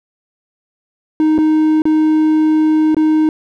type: tone with dropouts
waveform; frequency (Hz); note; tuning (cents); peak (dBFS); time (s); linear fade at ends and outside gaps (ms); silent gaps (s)
triangle; 311.1; D#4; 0; -7; 1.2-3.29; 1; 1.38-1.386 / 1.82-1.854 / 2.946-2.967
effects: none